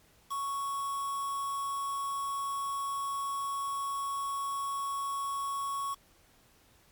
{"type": "tone with quantisation", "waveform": "triangle", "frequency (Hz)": 1108.7, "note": "C#6", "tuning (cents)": 0, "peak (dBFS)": -30, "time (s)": [0.3, 5.95], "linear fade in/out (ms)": 20, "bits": 7, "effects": ["pink hiss -63 dBFS RMS until 6.91 s", "MP3 96 kbps"]}